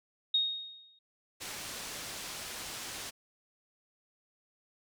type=tone with exponential decay; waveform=sine; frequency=3729 Hz; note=A#7; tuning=in tune; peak=-23 dBFS; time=0.34-0.99 s; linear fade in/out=5 ms; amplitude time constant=140 ms
type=low-pass noise; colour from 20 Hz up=white; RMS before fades=-42 dBFS; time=1.4-3.11 s; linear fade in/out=20 ms; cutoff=7700 Hz; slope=12 dB/octave
effects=none